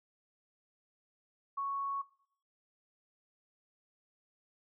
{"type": "tone", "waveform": "sine", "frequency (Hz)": 1108.7, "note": "C#6", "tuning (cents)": 0, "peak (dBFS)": -33, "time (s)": [1.57, 2.02], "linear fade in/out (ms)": 10, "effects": ["noise-tail reverb RT60 0.6 s tail -19 dB re dry"]}